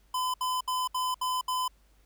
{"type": "tone bursts", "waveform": "square", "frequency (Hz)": 1014, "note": "B5", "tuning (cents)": 45, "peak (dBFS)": -28, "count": 6, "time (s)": [0.14, 1.68], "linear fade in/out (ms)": 5, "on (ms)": 200, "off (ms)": 68, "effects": ["added 50 Hz sine -60 dBFS peak until 2.05 s", "pink hiss -68 dBFS RMS until 2.05 s"]}